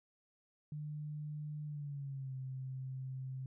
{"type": "tone with pitch glide", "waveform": "sine", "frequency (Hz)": [150, 131.34], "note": ["D3", "C3"], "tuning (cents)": [37, 7], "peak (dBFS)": -40, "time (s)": [0.72, 3.46], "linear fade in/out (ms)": 2, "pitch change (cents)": -230, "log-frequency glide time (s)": [1.66, 2.34], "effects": []}